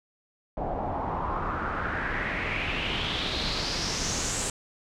pink noise with low-pass filter sweep, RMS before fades -30 dBFS, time 0.57-4.5 s, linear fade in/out 2 ms, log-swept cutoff 670 to 8100 Hz, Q 4.1, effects none

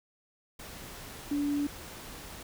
sine tone in noise, 288.6 Hz, D4, 30 cents flat, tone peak -27 dBFS, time 1.31-1.67 s, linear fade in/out 5 ms, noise pink, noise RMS -45 dBFS, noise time 0.59-2.43 s, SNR +15 dB, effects none

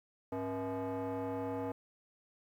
sine tone with frequency modulation, 103.83 Hz, G#2, in tune, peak -32 dBFS, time 0.32-1.72 s, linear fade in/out 5 ms, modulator 375 Hz, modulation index 1.9, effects tanh soft clip ceiling -34 dBFS + 11-bit

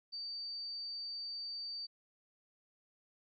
sine tone, 4615 Hz, D8, 31 cents flat, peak -40 dBFS, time 0.12-1.87 s, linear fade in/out 20 ms, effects none

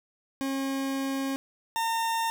40% pulse tone pair in turn, 270.8 / 910.9 Hz, C#4 / A#5, -40 / -40 cents, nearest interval octave + major sixth, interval 2100 cents, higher second, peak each -27 / -25 dBFS, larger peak second, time 0.41-1.36 / 1.76-2.3 s, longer first, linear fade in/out 0 ms, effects none

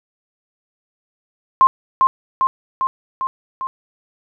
sine tone with echo, 1058 Hz, C6, 19 cents sharp, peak -6 dBFS, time 1.61-1.67 s, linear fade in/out 0 ms, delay 400 ms, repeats 5, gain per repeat -3 dB, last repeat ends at 3.67 s, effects none

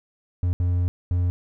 triangle tone bursts at uneven times, 88.7 Hz, F2, 27 cents sharp, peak -17 dBFS, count 3, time 0.43-0.53 / 0.6-0.88 / 1.11-1.3 s, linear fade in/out 0 ms, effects none

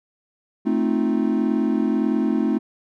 triangle chord, F dominant seventh, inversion first, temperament equal, 220 / 261.6 / 311.1 / 349.2 Hz, A3 / C4 / Eb4 / F4, 0 / 0 / 0 / 0 cents, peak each -20 / -21 / -22 / -25 dBFS, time 0.65-2.59 s, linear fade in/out 20 ms, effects none

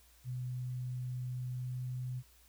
sine tone with pitch glide, 125.7 to 126.43 Hz, B2 to B2, +31 to +41 cents, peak -36 dBFS, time 0.24-2.23 s, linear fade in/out 50 ms, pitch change +10 cents, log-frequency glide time 1.51-1.77 s, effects added 60 Hz sine -64 dBFS peak until 2.48 s + white hiss -65 dBFS RMS until 2.48 s

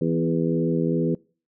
harmonic tone with a mistuned harmonic, 82.41 Hz, E2, in tune, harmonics 2 / 3 / 4 / 5 / 6, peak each -24 / -26 / -27 / -28 / -29 dBFS, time 0.01-1.15 s, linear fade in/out 5 ms, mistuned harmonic 3, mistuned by +17 cents, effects noise-tail reverb RT60 0.4 s tail -25 dB re dry

